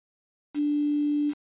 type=tone with quantisation; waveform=sine; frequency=293.7 Hz; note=D4; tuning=in tune; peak=-22 dBFS; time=0.54-1.34 s; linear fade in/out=50 ms; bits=7; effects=resampled to 8000 Hz